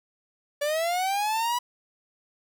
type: linear sweep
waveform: 45% pulse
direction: up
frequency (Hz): 572 to 985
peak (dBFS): -24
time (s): 0.61-1.59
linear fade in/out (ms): 10
effects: 11-bit